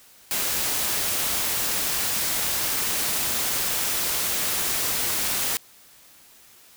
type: noise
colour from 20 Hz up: white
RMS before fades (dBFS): -25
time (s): 0.31-5.57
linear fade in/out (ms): 0
effects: white hiss -52 dBFS RMS until 6.76 s